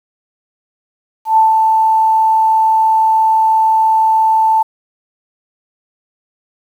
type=tone with ADSR envelope; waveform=sine; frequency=883 Hz; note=A5; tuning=6 cents sharp; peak=-5 dBFS; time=1.25-4.63 s; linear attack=120 ms; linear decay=150 ms; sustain=-3 dB; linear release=10 ms; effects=7-bit